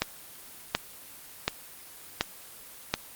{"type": "click train", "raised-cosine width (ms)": 0.2, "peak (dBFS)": -6, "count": 5, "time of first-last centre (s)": [0.02, 2.94], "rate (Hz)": 1.37, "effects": ["white hiss -47 dBFS RMS until 3.15 s", "Opus 24 kbps"]}